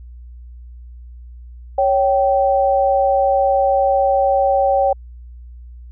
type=tone pair together; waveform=sine; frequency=554.4 / 776.4 Hz; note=C#5 / G5; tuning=0 / -17 cents; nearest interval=tritone; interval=583 cents; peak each=-15 dBFS; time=1.78-4.93 s; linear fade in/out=5 ms; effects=added 60 Hz sine -34 dBFS peak until 5.91 s